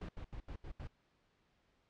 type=noise bursts; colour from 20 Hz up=brown; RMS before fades=-45 dBFS; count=6; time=0.01-0.874 s; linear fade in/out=5 ms; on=79 ms; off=78 ms; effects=pink hiss -75 dBFS RMS until 1.89 s + low-pass 4000 Hz 12 dB/octave